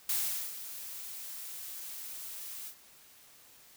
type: noise with ADSR envelope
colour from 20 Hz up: blue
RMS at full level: -30 dBFS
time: 0.09-2.75 s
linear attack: 3 ms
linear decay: 430 ms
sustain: -13 dB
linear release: 79 ms
effects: white hiss -58 dBFS RMS until 3.76 s